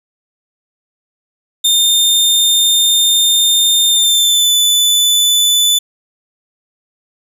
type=tone with pitch glide; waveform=sawtooth; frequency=3626 to 3496 Hz; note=A#7 to A7; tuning=-49 to -12 cents; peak=-6 dBFS; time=1.64-5.79 s; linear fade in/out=10 ms; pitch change=-63 cents; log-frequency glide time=3.87-4.53 s; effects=none